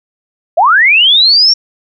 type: linear sweep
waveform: sine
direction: up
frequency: 596 to 5588 Hz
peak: -4 dBFS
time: 0.57-1.54 s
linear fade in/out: 10 ms
effects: none